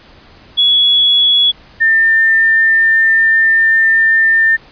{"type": "tone pair in turn", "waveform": "sine", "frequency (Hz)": [3374, 1798.7], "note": ["G#7", "A6"], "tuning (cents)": [27, 38], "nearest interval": "major seventh", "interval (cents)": 1089, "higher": "first", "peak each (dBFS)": -7, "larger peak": "neither", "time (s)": [[0.57, 1.52], [1.8, 4.57]], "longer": "second", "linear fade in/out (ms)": 20, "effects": ["pink hiss -42 dBFS RMS until 4.71 s", "resampled to 11025 Hz"]}